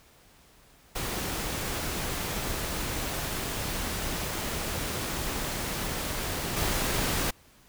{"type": "noise with level steps", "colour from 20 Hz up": "pink", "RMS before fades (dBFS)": [-32, -28], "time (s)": [0.95, 7.31], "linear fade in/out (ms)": 10, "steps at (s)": 6.56, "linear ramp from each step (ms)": 10, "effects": ["pink hiss -58 dBFS RMS until 7.68 s"]}